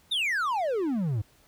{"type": "exponential sweep", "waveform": "triangle", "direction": "down", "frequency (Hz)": [3800, 97], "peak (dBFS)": -23, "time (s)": [0.11, 1.22], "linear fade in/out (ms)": 10, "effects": ["pink hiss -61 dBFS RMS until 1.47 s"]}